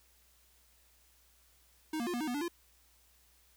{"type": "tone with pitch steps", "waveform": "square", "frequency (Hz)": [312.6, 235.4, 353, 240.4, 310.8, 244.3, 290.8, 343.8], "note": ["D#4", "A#3", "F4", "B3", "D#4", "B3", "D4", "F4"], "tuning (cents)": [8, 17, 19, -46, -2, -19, -17, -27], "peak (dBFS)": -34, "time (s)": [1.93, 2.482], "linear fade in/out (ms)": 5, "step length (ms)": 69, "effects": ["added 60 Hz sine -69 dBFS peak until 3.56 s", "white hiss -67 dBFS RMS until 3.56 s"]}